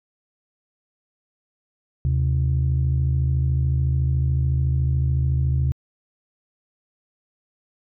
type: tone pair together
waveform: sine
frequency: 76.98 / 130.81 Hz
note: D#2 / C3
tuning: -18 / 0 cents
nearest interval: major sixth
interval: 918 cents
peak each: -19 dBFS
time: 2.05-5.72 s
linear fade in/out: 0 ms
effects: tanh soft clip ceiling -13 dBFS